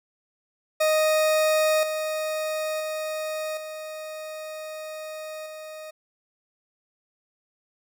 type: tone with level steps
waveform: 40% pulse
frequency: 622.3 Hz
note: D#5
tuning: in tune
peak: -18 / -25 / -27 / -33 / -36 dBFS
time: 0.8-5.91 s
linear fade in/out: 10 ms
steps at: 1.83 / 2.8 / 3.57 / 5.46 s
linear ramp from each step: 2 ms
effects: none